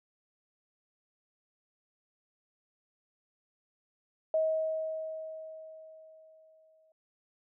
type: tone with exponential decay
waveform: sine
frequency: 635 Hz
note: D#5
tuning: 35 cents sharp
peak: -24 dBFS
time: 4.34-6.92 s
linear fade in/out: 2 ms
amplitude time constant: 560 ms
effects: none